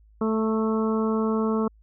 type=harmonic tone with a mistuned harmonic; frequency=220 Hz; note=A3; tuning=in tune; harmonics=1 / 2 / 3 / 4 / 5 / 6; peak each=-23 / -26 / -37 / -37 / -33 / -36 dBFS; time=0.21-1.68 s; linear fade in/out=5 ms; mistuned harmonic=4; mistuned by=+15 cents; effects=added 53 Hz sine -52 dBFS peak until 1.82 s